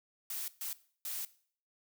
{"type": "noise bursts at uneven times", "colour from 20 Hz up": "blue", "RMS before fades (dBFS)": -39, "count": 3, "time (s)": [[0.3, 0.48], [0.61, 0.73], [1.05, 1.25]], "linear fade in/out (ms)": 2, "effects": ["noise-tail reverb RT60 0.5 s tail -18 dB re dry"]}